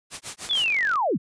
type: noise with tremolo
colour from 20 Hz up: white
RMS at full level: -32 dBFS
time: 0.1-0.71 s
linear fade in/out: 50 ms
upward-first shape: sine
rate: 6.6 Hz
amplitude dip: 100%
type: click train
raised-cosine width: 0.2 ms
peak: -20 dBFS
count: 23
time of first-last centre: 0.49-0.957 s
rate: 47.1 Hz
type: linear sweep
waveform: sine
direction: down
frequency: 3553 to 104.8 Hz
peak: -20 dBFS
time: 0.49-1.18 s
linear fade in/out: 20 ms
effects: resampled to 22050 Hz